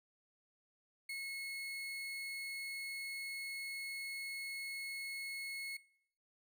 35% pulse tone, 2181 Hz, C#7, 29 cents flat, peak -39 dBFS, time 1.09-5.77 s, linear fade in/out 5 ms, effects noise-tail reverb RT60 0.7 s tail -23 dB re dry

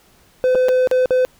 triangle tone with dropouts, 509 Hz, C5, 48 cents flat, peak -10 dBFS, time 0.44-1.25 s, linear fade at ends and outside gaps 0 ms, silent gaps 0.549-0.554 / 0.685-0.69 / 0.873-0.913 / 1.058-1.107 s, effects pink hiss -53 dBFS RMS until 1.39 s

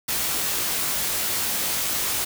white noise with comb filter, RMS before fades -25 dBFS, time 0.08-2.25 s, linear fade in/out 10 ms, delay 19 ms, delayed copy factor +0.6, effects none

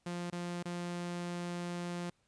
sawtooth tone with dropouts, 174.8 Hz, F3, 2 cents sharp, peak -33 dBFS, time 0.06-2.1 s, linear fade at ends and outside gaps 5 ms, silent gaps 0.302-0.325 / 0.628-0.654 s, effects pink hiss -75 dBFS RMS until 2.27 s + resampled to 22050 Hz

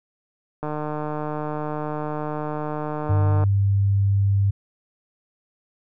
click train, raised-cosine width 1 ms, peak -15 dBFS, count 425, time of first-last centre 0.63-3.438 s, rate 151 Hz
sine tone, 99.2 Hz, G2, 21 cents sharp, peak -16 dBFS, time 3.09-4.51 s, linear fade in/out 10 ms
effects none

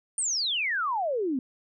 sine exponential sweep, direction down, 9190 to 244.5 Hz, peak -25 dBFS, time 0.18-1.39 s, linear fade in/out 2 ms, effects none

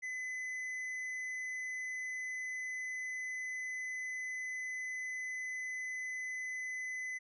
sine tone with tanh clipping, 2018 Hz, B6, 37 cents sharp, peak -39 dBFS, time 0.02-7.19 s, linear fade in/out 20 ms, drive 7 dB, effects resampled to 24000 Hz

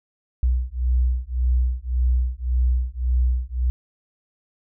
sine beating tone pair, 61.2 / 63 Hz, B1 / B1, -15 / +35 cents, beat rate 1.8 Hz, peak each -21 dBFS, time 0.43-3.7 s, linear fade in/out 0 ms, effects none

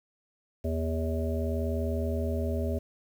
harmonic tone, 80.7 Hz, E2, 36 cents flat, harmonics 1 / 3 / 5 / 7 / 8, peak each -29 / -34 / -36 / -37 / -38 dBFS, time 0.64-2.79 s, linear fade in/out 10 ms, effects 9-bit

